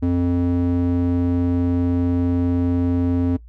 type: tone with band-pass filter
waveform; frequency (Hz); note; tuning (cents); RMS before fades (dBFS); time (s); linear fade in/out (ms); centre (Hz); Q
square; 87.7; F2; +8; -19; 0.02-3.37; 10; 240; 1.9
effects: noise-tail reverb RT60 0.1 s tail -19 dB re dry + added 57 Hz sine -39 dBFS peak until 3.48 s